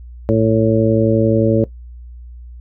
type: harmonic tone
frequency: 111.4 Hz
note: A2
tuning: 22 cents sharp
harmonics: 1 / 2 / 3 / 4 / 5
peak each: -17 / -17 / -17 / -17 / -17 dBFS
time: 0.29-1.64 s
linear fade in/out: 0 ms
effects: noise-tail reverb RT60 0.1 s tail -18 dB re dry + added 60 Hz sine -32 dBFS peak until 2.6 s